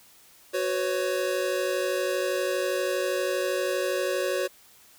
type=chord; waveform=square; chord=F# suspended fourth; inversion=none; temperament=equal with one note detuned; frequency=370 / 501.9 / 554.4 Hz; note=F#4 / B4 / C#5; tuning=0 / +28 / 0 cents; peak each=-30 / -32 / -29 dBFS; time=0.53-4.48 s; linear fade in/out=20 ms; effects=white hiss -55 dBFS RMS until 4.98 s